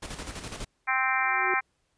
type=noise with tremolo; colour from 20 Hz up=pink; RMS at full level=-36 dBFS; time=0.02-0.65 s; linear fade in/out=10 ms; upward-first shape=square; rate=12 Hz; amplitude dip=55%
type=harmonic tone; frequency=261.6 Hz; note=C4; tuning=in tune; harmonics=3 / 4 / 5 / 6 / 7 / 8 / 9; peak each=-31 / -31 / -31 / -31 / -31 / -31 / -31 dBFS; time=0.87-1.61 s; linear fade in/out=20 ms
type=tone with exponential growth; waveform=sine; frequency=370.1 Hz; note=F#4; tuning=in tune; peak=-28 dBFS; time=1.08-1.54 s; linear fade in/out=2 ms; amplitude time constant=99 ms
effects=pink hiss -73 dBFS RMS until 1.97 s + resampled to 22050 Hz